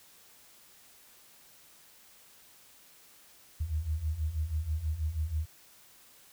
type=beating tone pair; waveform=sine; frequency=74 / 80.2 Hz; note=D2 / E2; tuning=+14 / -47 cents; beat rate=6.2 Hz; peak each=-35 / -31 dBFS; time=3.6-5.46 s; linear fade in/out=10 ms; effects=white hiss -58 dBFS RMS until 6.32 s